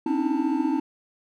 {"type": "tone cluster", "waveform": "triangle", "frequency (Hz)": [260.8, 281, 304.8, 319.6, 888], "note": ["C4", "C#4", "D#4", "D#4", "A5"], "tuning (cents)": [-5, 24, -36, 47, 16], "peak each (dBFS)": [-26, -25, -28, -24, -31], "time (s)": [0.06, 0.8], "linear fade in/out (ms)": 5, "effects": []}